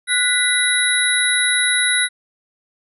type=tone cluster; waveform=sine; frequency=1474 / 1985 / 3853 / 10500 Hz; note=F#6 / B6 / B7 / E9; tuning=-7 / +8 / -44 / -8 cents; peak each=-20 dBFS; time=0.07-2.09 s; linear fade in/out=50 ms; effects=none